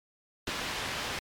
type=low-pass noise; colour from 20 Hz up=white; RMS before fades=-35 dBFS; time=0.47-1.19 s; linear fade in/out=2 ms; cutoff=3500 Hz; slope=12 dB/octave
type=clicks; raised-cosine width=2 ms; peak=-25 dBFS; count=2; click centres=0.48 / 0.491 s
effects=MP3 96 kbps